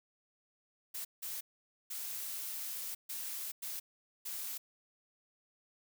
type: noise bursts at uneven times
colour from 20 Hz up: blue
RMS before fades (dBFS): -41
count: 6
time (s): 0.94-1.05 / 1.22-1.41 / 1.9-2.95 / 3.09-3.52 / 3.62-3.8 / 4.25-4.58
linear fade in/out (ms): 10
effects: none